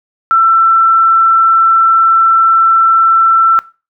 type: tone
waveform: sine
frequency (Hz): 1339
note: E6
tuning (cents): +27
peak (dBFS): -5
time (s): 0.31-3.59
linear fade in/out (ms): 0
effects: noise-tail reverb RT60 0.3 s tail -19 dB re dry